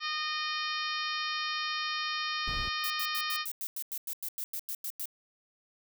harmonic tone, 614 Hz, D#5, 23 cents flat, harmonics 2 / 3 / 4 / 5 / 6 / 7 / 8 / 9, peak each -36 / -38 / -39 / -40 / -41 / -41 / -42 / -43 dBFS, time 0-3.46 s, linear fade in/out 50 ms
brown noise, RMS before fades -38 dBFS, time 2.47-2.69 s, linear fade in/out 5 ms
violet noise bursts, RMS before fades -36 dBFS, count 15, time 2.84-5.056 s, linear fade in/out 0 ms, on 60 ms, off 94 ms
effects none

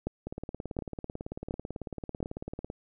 two click trains, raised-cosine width 2 ms, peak -23 / -17 dBFS, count 45 / 4, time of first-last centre 0.27-2.701 / 0.07-2.228 s, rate 18.1 / 1.39 Hz, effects none

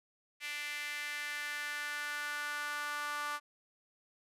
sawtooth tone with high-pass filter sweep, 293.7 Hz, D4, in tune, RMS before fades -39 dBFS, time 0.4-3.4 s, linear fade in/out 50 ms, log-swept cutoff 2200 to 1200 Hz, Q 3.4, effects resampled to 32000 Hz

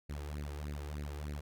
sawtooth tone with flanger, 73.42 Hz, D2, in tune, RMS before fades -41 dBFS, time 0.09-1.41 s, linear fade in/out 10 ms, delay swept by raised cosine 0.44 to 2.54 ms, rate 3.3 Hz, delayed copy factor +0.95, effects none

